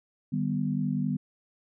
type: chord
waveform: sine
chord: Eb augmented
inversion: none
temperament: equal with one note detuned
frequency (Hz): 151.83 / 196 / 246.9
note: Eb3 / G3 / B3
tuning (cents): -42 / 0 / 0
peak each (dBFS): -30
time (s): 0.32-1.17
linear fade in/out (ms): 10
effects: none